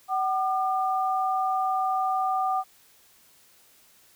sine tone pair together, 757 / 1203.5 Hz, F#5 / D6, +39 / +42 cents, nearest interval minor sixth, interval 803 cents, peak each -24 / -28 dBFS, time 0.08-2.64 s, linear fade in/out 50 ms, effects white hiss -58 dBFS RMS until 4.15 s

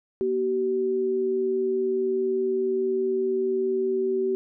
sine tone pair together, 240.3 / 381.7 Hz, B3 / G4, -47 / -46 cents, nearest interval minor sixth, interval 801 cents, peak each -32 / -22 dBFS, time 0.21-4.35 s, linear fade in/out 0 ms, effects none

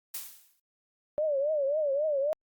blue noise with exponential decay, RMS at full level -34 dBFS, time 0.14-0.6 s, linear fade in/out 5 ms, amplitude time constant 100 ms
sine tone with vibrato, 583 Hz, D5, 13 cents flat, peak -25 dBFS, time 1.18-2.33 s, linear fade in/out 0 ms, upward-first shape triangle, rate 3.7 Hz, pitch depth 160 cents each way
effects Opus 48 kbps

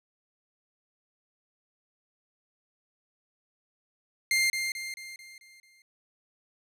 sawtooth tone with echo, 2105 Hz, C7, 10 cents sharp, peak -19 dBFS, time 4.31-4.5 s, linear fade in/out 2 ms, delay 220 ms, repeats 6, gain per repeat -6 dB, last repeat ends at 5.82 s, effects low-pass 12000 Hz 12 dB/octave

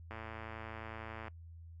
click train, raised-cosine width 0.5 ms, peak -30 dBFS, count 131, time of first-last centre 0.11-1.281 s, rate 111 Hz, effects noise-tail reverb RT60 0.1 s tail -23 dB re dry + added 83 Hz sine -49 dBFS peak until 1.8 s

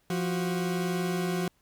40% pulse tone pair together, 174.61 / 370 Hz, F3 / F#4, 0 / 0 cents, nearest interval octave + minor second, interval 1300 cents, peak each -28 / -31 dBFS, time 0.1-1.48 s, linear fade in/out 2 ms, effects pink hiss -69 dBFS RMS until 1.61 s

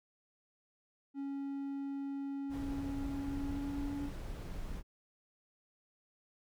triangle tone with pitch glide, 277.3 to 284.1 Hz, C#4 to C#4, +1 to +43 cents, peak -35 dBFS, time 1.14-4.11 s, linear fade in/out 50 ms, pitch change +42 cents, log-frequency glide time 3.14-3.99 s
brown noise, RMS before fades -42 dBFS, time 2.49-4.83 s, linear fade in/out 50 ms
effects none

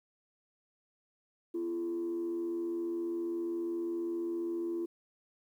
sine tone with frequency modulation, 340.1 Hz, F4, 46 cents flat, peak -31 dBFS, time 1.54-4.86 s, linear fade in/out 10 ms, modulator 85.2 Hz, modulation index 0.34, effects tanh soft clip ceiling -29 dBFS + 11-bit

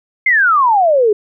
sine exponential sweep, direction down, 2148 to 402.9 Hz, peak -8 dBFS, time 0.26-1.13 s, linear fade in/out 5 ms, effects none

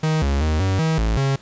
45% pulse tone with pitch steps, 156.9 / 69.6 / 77.9 / 95.4 / 160.1 / 54.5 / 136.3 Hz, D#3 / C#2 / D#2 / G2 / D#3 / A1 / C#3, +15 / +8 / +3 / -47 / +50 / -16 / -29 cents, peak -17 dBFS, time 0.03-1.36 s, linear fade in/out 5 ms, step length 190 ms, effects pink hiss -48 dBFS RMS until 1.41 s + resampled to 16000 Hz

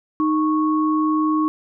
sine tone pair together, 310 / 1104.7 Hz, D#4 / C#6, -6 / -6 cents, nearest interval octave + minor seventh, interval 2200 cents, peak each -17 / -22 dBFS, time 0.2-1.48 s, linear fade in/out 0 ms, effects none

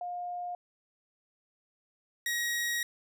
sine / sawtooth tone pair in turn, 710 / 1895.5 Hz, F5 / A#6, +28 / +28 cents, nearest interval octave + perfect fourth, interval 1700 cents, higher second, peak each -34 / -26 dBFS, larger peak second, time 0.01-0.55 / 2.26-2.83 s, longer second, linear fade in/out 2 ms, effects none

